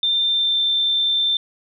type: tone with pitch glide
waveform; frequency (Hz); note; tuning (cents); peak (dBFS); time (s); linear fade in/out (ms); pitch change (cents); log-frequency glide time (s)
sine; 3588 to 3565; A7 to A7; +33 to +22; -16; 0.03-1.37; 2; -11; 0.22-0.6
effects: none